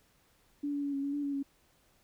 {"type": "tone with pitch steps", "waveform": "sine", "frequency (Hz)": [288.4, 285.8, 283.4, 276.4, 281.7, 289.5, 282.5, 277.4], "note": ["D4", "D4", "C#4", "C#4", "C#4", "D4", "C#4", "C#4"], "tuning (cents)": [-31, -47, 38, -5, 28, -25, 33, 1], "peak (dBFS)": -31, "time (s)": [0.63, 1.43], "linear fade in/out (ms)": 10, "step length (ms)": 100, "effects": ["pink hiss -68 dBFS RMS until 2.03 s"]}